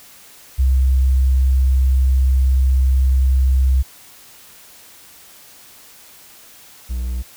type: tone pair in turn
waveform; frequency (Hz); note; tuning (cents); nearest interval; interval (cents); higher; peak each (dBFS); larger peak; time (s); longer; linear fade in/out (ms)
sine / triangle; 65.41 / 61.57; C2 / B1; 0 / -5; minor second; 105; first; -11 / -18; first; 0.58-3.83 / 6.89-7.23; first; 20
effects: white hiss -44 dBFS RMS until 7.36 s